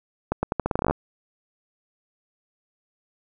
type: accelerating click train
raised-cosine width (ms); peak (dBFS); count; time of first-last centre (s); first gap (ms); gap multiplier
1; -8; 14; 0.32-0.91; 110; 0.83
effects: none